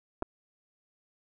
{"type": "clicks", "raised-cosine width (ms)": 1, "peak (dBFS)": -19, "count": 2, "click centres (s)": [0.223, 0.226], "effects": []}